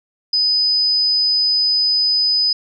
sine tone, 5000 Hz, D#8, 8 cents sharp, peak -13 dBFS, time 0.33-2.53 s, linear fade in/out 5 ms, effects none

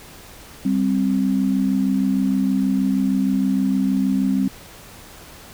sine tone pair together, 196 / 262.4 Hz, G3 / C4, 0 / +5 cents, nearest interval perfect fourth, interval 505 cents, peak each -19 dBFS, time 0.65-4.48 s, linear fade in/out 5 ms, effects pink hiss -42 dBFS RMS until 5.53 s

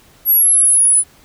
sine linear sweep, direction down, 11600 to 9956 Hz, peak -8 dBFS, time 0.25-1.04 s, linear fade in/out 50 ms, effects pink hiss -48 dBFS RMS until 1.24 s

